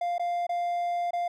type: tone with dropouts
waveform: triangle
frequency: 698.5 Hz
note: F5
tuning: in tune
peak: -24 dBFS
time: 0.01-1.28 s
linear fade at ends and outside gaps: 5 ms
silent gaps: 0.182-0.195 / 0.468-0.492 / 1.108-1.132 s
effects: none